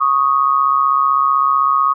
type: tone pair together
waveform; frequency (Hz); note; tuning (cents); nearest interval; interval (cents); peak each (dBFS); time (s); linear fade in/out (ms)
sine; 1108.7 / 1244.5; C#6 / D#6; 0 / 0; major second; 200; -14; 0-1.94; 20
effects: none